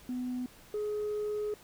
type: tone pair in turn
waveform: sine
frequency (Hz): 250 / 420.4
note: B3 / G#4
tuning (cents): +21 / +21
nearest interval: major sixth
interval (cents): 900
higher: second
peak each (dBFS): -31 / -29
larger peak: second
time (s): 0.09-0.46 / 0.74-1.54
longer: second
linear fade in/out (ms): 2
effects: tanh soft clip ceiling -29 dBFS + pink hiss -56 dBFS RMS until 1.63 s